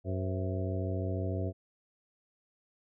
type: harmonic tone with a mistuned harmonic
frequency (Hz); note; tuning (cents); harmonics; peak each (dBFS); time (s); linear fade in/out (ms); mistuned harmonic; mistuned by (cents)
93.9; F#2; +26; 1 / 2 / 3 / 4 / 5 / 6 / 7; -32 / -41 / -40 / -41 / -44 / -43 / -42; 0.04-1.53; 50; 6; -87
effects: none